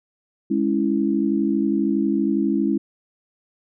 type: chord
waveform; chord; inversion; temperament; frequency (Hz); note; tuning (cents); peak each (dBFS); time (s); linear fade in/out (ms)
sine; C# minor; second; equal; 207.7 / 277.2 / 329.6; G#3 / C#4 / E4; 0 / 0 / 0; -22; 0.5-2.78; 10
effects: none